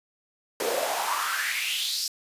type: noise with high-pass filter sweep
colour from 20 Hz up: pink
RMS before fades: -28 dBFS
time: 0.6-2.08 s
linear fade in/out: 2 ms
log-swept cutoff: 400 to 5300 Hz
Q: 4.4
effects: resampled to 32000 Hz